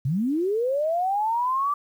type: linear sweep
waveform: sine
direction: up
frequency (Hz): 120 to 1174.7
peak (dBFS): -21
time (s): 0.05-1.74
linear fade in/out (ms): 5
effects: 9-bit